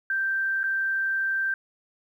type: tone with dropouts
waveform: sine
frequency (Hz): 1568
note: G6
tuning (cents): 0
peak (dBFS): -23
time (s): 0.1-1.54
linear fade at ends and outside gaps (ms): 2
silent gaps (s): 0.633-0.639
effects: 10-bit